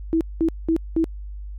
sine tone bursts, 325.9 Hz, E4, 20 cents flat, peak -16 dBFS, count 4, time 0.13-1.042 s, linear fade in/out 0 ms, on 78 ms, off 200 ms, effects added 50 Hz sine -31 dBFS peak until 1.58 s

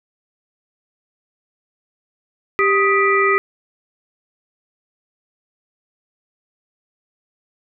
harmonic tone with a mistuned harmonic, 393.8 Hz, G4, 8 cents sharp, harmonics 1 / 3 / 5 / 6, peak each -17 / -17 / -18 / -23 dBFS, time 2.59-3.38 s, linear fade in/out 0 ms, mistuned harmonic 3, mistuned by +99 cents, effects none

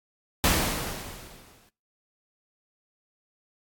pink noise with exponential decay, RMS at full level -20 dBFS, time 0.44-1.69 s, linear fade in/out 0 ms, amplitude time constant 270 ms, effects noise-tail reverb RT60 0.4 s tail -26 dB re dry + AAC 64 kbps

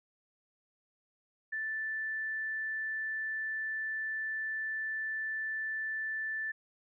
sine tone, 1760 Hz, A6, in tune, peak -33 dBFS, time 1.52-6.52 s, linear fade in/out 10 ms, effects none

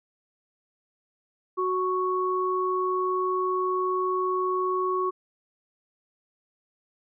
sine tone pair together, 370 / 1108.7 Hz, F#4 / C#6, 0 / 0 cents, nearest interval octave + perfect fifth, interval 1900 cents, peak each -26 dBFS, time 1.57-5.11 s, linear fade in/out 20 ms, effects none

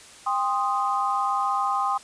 sine chord, C minor, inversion second, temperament equal with one note detuned, 797.2 / 1046.5 / 1244.5 Hz, G5 / C6 / Eb6, +29 / 0 / 0 cents, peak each -26 dBFS, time 0.26-1.98 s, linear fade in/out 10 ms, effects white hiss -47 dBFS RMS until 2.03 s + resampled to 22050 Hz

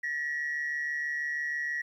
sine tone pair together, 1769.8 / 1916 Hz, A6 / A#6, +10 / +47 cents, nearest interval minor second, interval 137 cents, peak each -36 / -29 dBFS, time 0.03-1.82 s, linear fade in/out 10 ms, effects tanh soft clip ceiling -26 dBFS + 11-bit

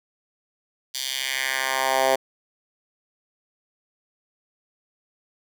10% pulse tone with high-pass filter sweep, 132.6 Hz, C3, 23 cents sharp, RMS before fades -24 dBFS, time 0.94-2.16 s, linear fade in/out 10 ms, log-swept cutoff 4300 to 560 Hz, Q 1.7, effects none

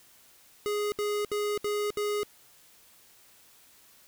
square tone bursts, 415.3 Hz, G#4, in tune, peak -28 dBFS, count 5, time 0.66-2.232 s, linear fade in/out 0 ms, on 260 ms, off 68 ms, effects white hiss -58 dBFS RMS until 4.07 s

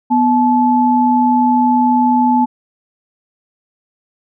sine tone pair together, 246.9 / 865.7 Hz, B3 / A5, 0 / -28 cents, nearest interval octave + minor seventh, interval 2172 cents, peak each -12 dBFS, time 0.1-2.46 s, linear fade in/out 20 ms, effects none

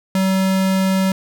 square tone, 190.3 Hz, F#3, 49 cents sharp, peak -15 dBFS, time 0.15-1.12 s, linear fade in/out 2 ms, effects none

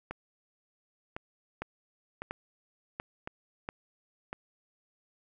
two click trains, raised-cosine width 0.5 ms, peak -22 / -20 dBFS, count 5 / 4, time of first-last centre 0.11-4.329 / 1.62-3.689 s, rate 0.948 / 1.45 Hz, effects none

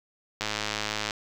click train, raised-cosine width 0.2 ms, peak -11 dBFS, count 75, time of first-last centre 0.41-1.108 s, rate 106 Hz, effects 7-bit

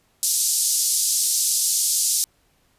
white band-pass noise, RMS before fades -21 dBFS, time 0.23-2.24 s, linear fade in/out 0 ms, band 4800 to 11000 Hz, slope 24 dB/octave, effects pink hiss -63 dBFS RMS until 2.78 s + resampled to 32000 Hz

